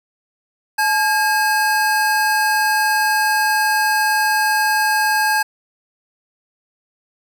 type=tone pair together; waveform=square; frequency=859.2 / 1622 Hz; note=A5 / G#6; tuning=-41 / -41 cents; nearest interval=major seventh; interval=1100 cents; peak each=-18 dBFS; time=0.78-5.43 s; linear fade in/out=10 ms; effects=none